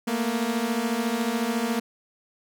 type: beating tone pair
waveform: sawtooth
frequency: 222.7 / 236.7 Hz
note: A3 / A#3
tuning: +21 / +27 cents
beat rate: 14 Hz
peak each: -24 / -22 dBFS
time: 0.07-1.8 s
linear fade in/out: 10 ms
effects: none

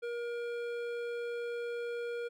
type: tone with hard clipping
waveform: sine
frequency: 474.5 Hz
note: A#4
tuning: 31 cents sharp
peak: -37 dBFS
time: 0.02-2.29 s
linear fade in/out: 20 ms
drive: 12 dB
effects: none

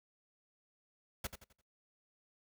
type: noise with echo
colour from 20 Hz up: pink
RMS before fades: -38 dBFS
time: 1.24-1.27 s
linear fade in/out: 5 ms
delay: 86 ms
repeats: 4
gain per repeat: -9 dB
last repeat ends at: 1.614 s
effects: noise-tail reverb RT60 0.2 s tail -22 dB re dry

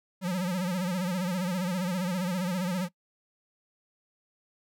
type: tone with vibrato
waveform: square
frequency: 181.8 Hz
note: F#3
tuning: 30 cents flat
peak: -28 dBFS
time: 0.21-2.89 s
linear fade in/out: 50 ms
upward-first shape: sine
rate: 15 Hz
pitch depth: 95 cents each way
effects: noise-tail reverb RT60 0.1 s tail -21 dB re dry

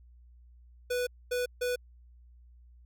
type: tone bursts at uneven times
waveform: square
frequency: 493.2 Hz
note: B4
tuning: 2 cents flat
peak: -29 dBFS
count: 3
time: 0.9-1.07 / 1.31-1.46 / 1.61-1.76 s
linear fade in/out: 10 ms
effects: added 60 Hz sine -53 dBFS peak until 2.85 s

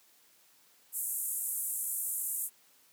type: band-pass noise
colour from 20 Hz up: white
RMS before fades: -35 dBFS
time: 0.92-2.5 s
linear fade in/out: 50 ms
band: 7900 to 14000 Hz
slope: 48 dB/octave
effects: white hiss -64 dBFS RMS until 2.92 s + high-pass 150 Hz 12 dB/octave

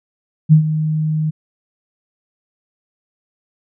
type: tone with ADSR envelope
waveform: sine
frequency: 155.4 Hz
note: D#3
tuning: 2 cents flat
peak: -3 dBFS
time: 0.49-1.31 s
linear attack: 33 ms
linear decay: 100 ms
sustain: -12 dB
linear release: 17 ms
effects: none

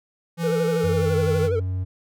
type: tone with pitch glide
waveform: square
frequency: 168.2 to 156.94 Hz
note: E3 to D#3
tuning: +35 to +15 cents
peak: -24 dBFS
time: 0.37-1.5 s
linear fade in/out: 50 ms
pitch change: -120 cents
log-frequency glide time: 0.8-1.17 s
type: tone with vibrato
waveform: triangle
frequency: 466.2 Hz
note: A#4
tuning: in tune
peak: -19 dBFS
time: 0.43-1.6 s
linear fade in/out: 10 ms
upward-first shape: sine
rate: 12 Hz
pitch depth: 100 cents each way
type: tone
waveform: triangle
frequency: 92.5 Hz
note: F#2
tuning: in tune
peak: -21 dBFS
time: 0.83-1.85 s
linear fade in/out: 20 ms
effects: none

